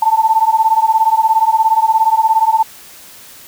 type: beating tone pair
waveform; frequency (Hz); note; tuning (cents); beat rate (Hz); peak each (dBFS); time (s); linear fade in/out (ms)
sine; 879 / 896; A5 / A5; -2 / +31; 17; -12; 0.02-2.63; 5
effects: white hiss -38 dBFS RMS until 3.47 s